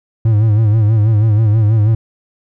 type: tone with vibrato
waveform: triangle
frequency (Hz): 108.1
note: A2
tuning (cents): -30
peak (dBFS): -6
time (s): 0.25-1.95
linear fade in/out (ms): 5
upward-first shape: sine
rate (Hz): 6.2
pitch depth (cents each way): 83
effects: none